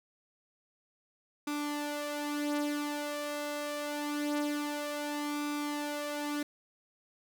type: tone with flanger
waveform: sawtooth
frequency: 293.7 Hz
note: D4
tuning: in tune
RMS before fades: -35 dBFS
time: 1.47-6.43 s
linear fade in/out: 5 ms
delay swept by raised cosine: 0.82 to 5.32 ms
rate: 0.25 Hz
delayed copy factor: +0.6
effects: none